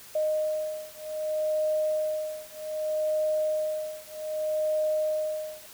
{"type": "beating tone pair", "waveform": "sine", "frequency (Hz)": [617, 617.64], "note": ["D#5", "D#5"], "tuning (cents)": [-15, -13], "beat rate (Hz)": 0.64, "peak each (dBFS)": -29, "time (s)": [0.15, 5.66], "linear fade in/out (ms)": 5, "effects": ["white hiss -48 dBFS RMS until 5.73 s"]}